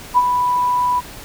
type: tone with ADSR envelope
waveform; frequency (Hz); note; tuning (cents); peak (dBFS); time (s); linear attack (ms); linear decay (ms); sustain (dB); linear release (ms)
sine; 987.8; B5; 0; -7; 0.14-1.01; 34; 41; -7; 26
effects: pink hiss -36 dBFS RMS until 1.24 s